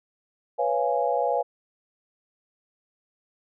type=chord; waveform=sine; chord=C# dominant seventh; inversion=third; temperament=equal with one note detuned; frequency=493.9 / 554.4 / 688.4 / 830.6 Hz; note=B4 / C#5 / E#5 / G#5; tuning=0 / 0 / -25 / 0 cents; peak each=-27 dBFS; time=0.58-1.43 s; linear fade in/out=20 ms; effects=none